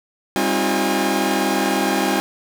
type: tone cluster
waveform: sawtooth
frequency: 198.9 / 265.1 / 317.4 / 357.4 / 815 Hz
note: G3 / C4 / D#4 / F4 / G#5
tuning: +25 / +23 / +35 / +40 / -33 cents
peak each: -20 dBFS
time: 0.36-2.2 s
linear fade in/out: 0 ms
effects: none